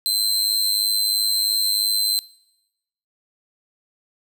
sawtooth tone with amplitude modulation, 4101 Hz, C8, 36 cents flat, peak -13 dBFS, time 0.06-2.19 s, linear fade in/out 0 ms, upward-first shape sine, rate 103 Hz, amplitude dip 65%, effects noise-tail reverb RT60 0.9 s tail -22 dB re dry

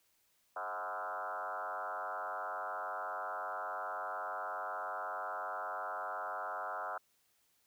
sine tone with frequency modulation, 1022 Hz, C6, 41 cents flat, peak -37 dBFS, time 0.56-6.98 s, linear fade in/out 5 ms, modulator 96.5 Hz, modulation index 4.4, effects white hiss -74 dBFS RMS until 7.66 s

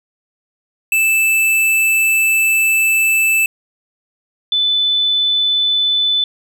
square / sine tone pair in turn, 2637 / 3503 Hz, E7 / A7, 0 / -8 cents, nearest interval perfect fourth, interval 492 cents, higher second, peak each -12 dBFS, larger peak neither, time 0.92-3.46 / 4.52-6.24 s, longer first, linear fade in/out 2 ms, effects none

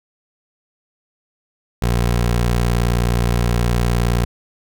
20% pulse tone, 59.2 Hz, A#1, 27 cents sharp, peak -10 dBFS, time 1.82-4.25 s, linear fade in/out 5 ms, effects none

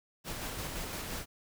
pink noise with tremolo, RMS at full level -38 dBFS, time 0.24-1.26 s, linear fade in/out 50 ms, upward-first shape square, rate 5.8 Hz, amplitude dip 25%, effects none

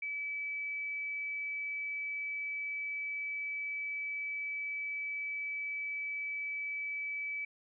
sine tone, 2298 Hz, D7, 38 cents flat, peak -35 dBFS, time 0.02-7.45 s, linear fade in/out 5 ms, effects none

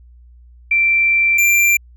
sine / square tone pair in turn, 2349 / 2365 Hz, D7 / D7, 0 / +12 cents, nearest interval unison, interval 12 cents, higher second, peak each -11 dBFS, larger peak neither, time 0.71-1.38 / 1.38-1.77 s, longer first, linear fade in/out 5 ms, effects added 60 Hz sine -41 dBFS peak until 1.96 s

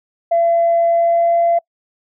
sine tone with pitch glide, 677 to 681.7 Hz, E5 to F5, +46 to -42 cents, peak -10 dBFS, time 0.31-1.59 s, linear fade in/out 10 ms, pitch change +12 cents, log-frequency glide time 0.88-1.38 s, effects noise-tail reverb RT60 0.1 s tail -26 dB re dry + tanh soft clip ceiling -7 dBFS

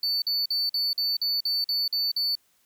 triangle tone bursts, 4500 Hz, C#8, 25 cents sharp, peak -22 dBFS, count 10, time 0.03-2.353 s, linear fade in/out 2 ms, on 190 ms, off 47 ms, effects white hiss -66 dBFS RMS until 2.65 s

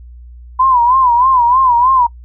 sine tone with vibrato, 1001 Hz, B5, 23 cents sharp, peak -7 dBFS, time 0.59-2.07 s, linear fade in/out 10 ms, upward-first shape sine, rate 3.2 Hz, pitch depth 110 cents each way, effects noise-tail reverb RT60 0.1 s tail -24 dB re dry + added 60 Hz sine -32 dBFS peak until 2.24 s

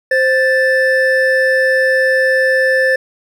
triangle tone pair together, 523.3 / 1760 Hz, C5 / A6, 0 / 0 cents, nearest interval octave + major sixth, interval 2100 cents, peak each -11 dBFS, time 0.11-2.96 s, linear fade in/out 5 ms, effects none

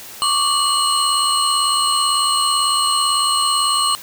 sine tone cluster, 1103 / 1181 / 2936 / 4206 / 8430 Hz, C#6 / D6 / F#7 / C8 / C9, -9 / +9 / -14 / +8 / +12 cents, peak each -21 dBFS, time 0.22-3.95 s, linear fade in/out 0 ms, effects white hiss -36 dBFS RMS until 4.02 s

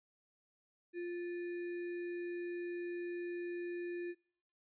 sine tone with sample-and-hold, 349.2 Hz, F4, in tune, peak -38 dBFS, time 0.93-4.15 s, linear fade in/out 50 ms, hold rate 2100 Hz, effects noise-tail reverb RT60 0.7 s tail -26 dB re dry + resampled to 8000 Hz

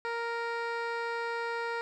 15% pulse tone with low-pass filter, 466.2 Hz, A#4, in tune, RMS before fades -34 dBFS, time 0.05-1.81 s, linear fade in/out 0 ms, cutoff 3200 Hz, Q 0.8, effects none

